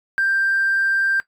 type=tone; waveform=triangle; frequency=1579 Hz; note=G6; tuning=12 cents sharp; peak=-13 dBFS; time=0.18-1.2 s; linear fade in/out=0 ms; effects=noise-tail reverb RT60 0.1 s tail -18 dB re dry + tanh soft clip ceiling -13 dBFS